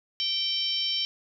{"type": "harmonic tone", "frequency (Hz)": 775, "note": "G5", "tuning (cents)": -20, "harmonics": [3, 4, 5, 6, 7], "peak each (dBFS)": [-40, -28, -35, -36, -30], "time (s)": [0.2, 1.05], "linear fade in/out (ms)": 0, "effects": []}